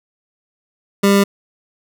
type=tone; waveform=25% pulse; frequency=199.4 Hz; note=G3; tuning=30 cents sharp; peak=-6 dBFS; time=1.03-1.24 s; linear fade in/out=10 ms; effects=none